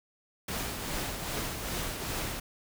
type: noise with tremolo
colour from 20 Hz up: pink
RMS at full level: -33 dBFS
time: 0.48-2.4 s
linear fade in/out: 5 ms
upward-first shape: triangle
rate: 2.5 Hz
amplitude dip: 45%
effects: none